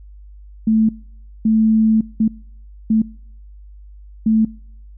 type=tone bursts at uneven times; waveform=sine; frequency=220 Hz; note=A3; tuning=in tune; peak=-11 dBFS; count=5; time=0.67-0.89 / 1.45-2.01 / 2.2-2.28 / 2.9-3.02 / 4.26-4.45 s; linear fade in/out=5 ms; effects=noise-tail reverb RT60 0.7 s tail -26 dB re dry + added 50 Hz sine -37 dBFS peak until 4.97 s